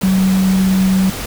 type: tone in noise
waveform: sine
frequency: 189.2 Hz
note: F#3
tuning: 39 cents sharp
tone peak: -10 dBFS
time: 0.03-1.1 s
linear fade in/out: 5 ms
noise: pink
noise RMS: -25 dBFS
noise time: 0.01-1.26 s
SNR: +12 dB
effects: none